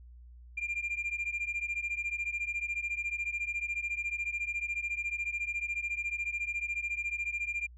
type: beating tone pair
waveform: sine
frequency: 2385 / 2399 Hz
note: D7 / D7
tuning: +26 / +36 cents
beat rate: 14 Hz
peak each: -34 / -33 dBFS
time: 0.57-7.67 s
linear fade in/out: 10 ms
effects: tanh soft clip ceiling -28 dBFS + added 60 Hz sine -49 dBFS peak until 7.77 s